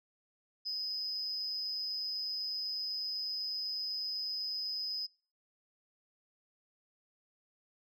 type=tone with amplitude modulation; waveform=sine; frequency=5040 Hz; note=D#8; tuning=21 cents sharp; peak=-30 dBFS; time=0.65-5.07 s; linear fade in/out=20 ms; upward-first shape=sine; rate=208 Hz; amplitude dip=75%; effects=noise-tail reverb RT60 0.4 s tail -26 dB re dry + tanh soft clip ceiling -29 dBFS